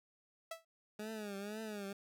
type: tone with exponential decay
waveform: sawtooth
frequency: 657 Hz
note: E5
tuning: 6 cents flat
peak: -35 dBFS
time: 0.51-0.65 s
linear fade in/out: 5 ms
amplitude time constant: 29 ms
type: tone with vibrato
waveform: 20% pulse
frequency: 208.7 Hz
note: G#3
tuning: 9 cents sharp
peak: -37 dBFS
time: 0.99-1.93 s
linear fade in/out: 5 ms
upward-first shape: triangle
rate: 2 Hz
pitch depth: 120 cents each way
effects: none